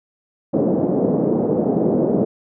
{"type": "band-pass noise", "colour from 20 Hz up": "pink", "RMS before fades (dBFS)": -18, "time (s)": [0.53, 2.25], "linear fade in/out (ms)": 10, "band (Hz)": [180, 550], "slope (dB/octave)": 24, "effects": []}